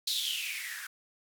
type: noise with band-pass filter sweep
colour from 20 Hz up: violet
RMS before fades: -35 dBFS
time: 0.07-0.87 s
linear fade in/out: 5 ms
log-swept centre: 4100 to 1500 Hz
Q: 8.8
effects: none